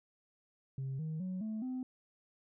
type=tone with pitch steps; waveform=sine; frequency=134 / 157.52 / 185.18 / 217.7 / 255.9 Hz; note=C3 / D#3 / F#3 / A3 / C4; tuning=+42 / +22 / +2 / -18 / -38 cents; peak=-34 dBFS; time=0.78-1.83 s; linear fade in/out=2 ms; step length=210 ms; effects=tanh soft clip ceiling -34 dBFS